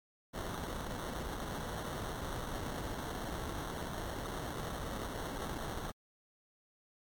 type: noise with sample-and-hold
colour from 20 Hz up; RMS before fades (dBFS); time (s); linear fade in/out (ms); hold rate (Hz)
pink; -40; 0.33-5.92; 20; 2450
effects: MP3 96 kbps